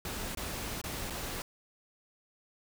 pink noise with dropouts, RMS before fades -38 dBFS, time 0.05-1.42 s, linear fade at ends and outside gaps 2 ms, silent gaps 0.35-0.372 / 0.815-0.839 / 1.1-1.104 s, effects none

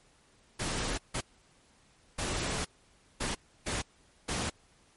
pink noise bursts at uneven times, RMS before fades -33 dBFS, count 6, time 0.59-0.98 / 1.14-1.21 / 2.18-2.65 / 3.2-3.35 / 3.66-3.82 / 4.28-4.5 s, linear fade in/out 10 ms, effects pink hiss -64 dBFS RMS until 4.96 s + MP3 48 kbps

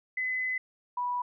sine tone pair in turn, 2022 / 981.1 Hz, B6 / B5, +40 / -12 cents, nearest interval octave + minor second, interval 1252 cents, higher first, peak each -28 dBFS, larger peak neither, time 0.17-0.58 / 0.97-1.22 s, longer first, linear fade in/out 5 ms, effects none

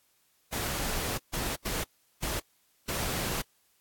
pink noise bursts at uneven times, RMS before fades -32 dBFS, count 5, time 0.52-1.18 / 1.33-1.56 / 1.65-1.84 / 2.22-2.4 / 2.88-3.42 s, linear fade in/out 10 ms, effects white hiss -69 dBFS RMS until 3.8 s + AAC 64 kbps

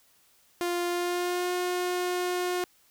sawtooth tone with pitch glide, 350 to 359 Hz, F4 to F4, +4 to +48 cents, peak -23 dBFS, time 0.61-2.64 s, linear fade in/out 0 ms, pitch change +44 cents, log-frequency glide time 0.88-1.53 s, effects white hiss -63 dBFS RMS until 2.9 s

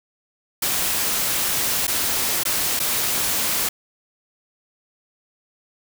white noise with dropouts, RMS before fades -22 dBFS, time 0.62-3.69 s, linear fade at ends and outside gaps 5 ms, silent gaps 1.87-1.878 / 2.435-2.452 / 2.793-2.799 s, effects none

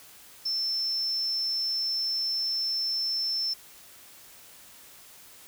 sine tone, 5330 Hz, E8, 18 cents sharp, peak -26 dBFS, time 0.45-3.54 s, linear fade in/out 10 ms, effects white hiss -51 dBFS RMS until 5.47 s

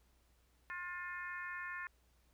harmonic tone, 355.3 Hz, F4, 30 cents sharp, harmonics 3 / 4 / 5 / 6 / 7, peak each -48 / -48 / -44 / -53 / -55 dBFS, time 0.7-1.87 s, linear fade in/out 0 ms, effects added 60 Hz sine -70 dBFS peak until 2.33 s + pink hiss -75 dBFS RMS until 2.33 s

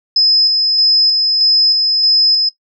sine tone with tremolo, 5100 Hz, D#8, 42 cents sharp, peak -7 dBFS, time 0.16-2.49 s, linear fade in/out 5 ms, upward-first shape square, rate 1.6 Hz, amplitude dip 30%, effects noise-tail reverb RT60 0.1 s tail -17 dB re dry

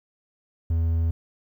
triangle tone, 82.41 Hz, E2, in tune, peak -18 dBFS, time 0.7-1.11 s, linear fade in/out 5 ms, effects 10-bit

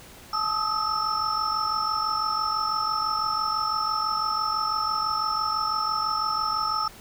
sine tone cluster, 866 / 1251 / 1297 / 5360 Hz, A5 / D#6 / E6 / E8, -28 / +9 / -28 / +28 cents, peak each -32 / -27 / -28 / -31 dBFS, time 0.33-6.88 s, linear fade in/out 5 ms, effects pink hiss -47 dBFS RMS until 7 s

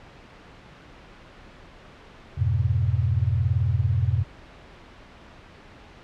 sine chord, F diminished, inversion none, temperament just, 87.31 / 104.77 / 125.72 Hz, F2 / Ab2 / Cb3, 0 / +16 / +31 cents, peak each -24 dBFS, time 2.37-4.24 s, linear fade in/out 20 ms, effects pink hiss -47 dBFS RMS until 6.03 s + low-pass 3000 Hz 12 dB/octave

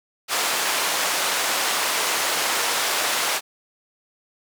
pink band-pass noise, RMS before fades -23 dBFS, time 0.28-3.41 s, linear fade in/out 50 ms, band 680 to 12000 Hz, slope 12 dB/octave, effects none

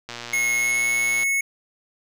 click train, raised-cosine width 0.2 ms, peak -16 dBFS, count 137, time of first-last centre 0.09-1.233 s, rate 119 Hz
square tone with pitch glide, 2172 to 2197 Hz, C#7 to C#7, -36 to -16 cents, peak -20 dBFS, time 0.33-1.41 s, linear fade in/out 5 ms, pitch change +20 cents, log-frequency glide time 0.55-0.87 s
effects none

